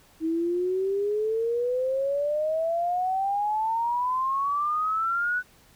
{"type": "exponential sweep", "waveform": "sine", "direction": "up", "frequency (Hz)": [317.5, 1497], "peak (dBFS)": -23, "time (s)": [0.2, 5.43], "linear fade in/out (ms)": 50, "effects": ["pink hiss -57 dBFS RMS until 5.75 s"]}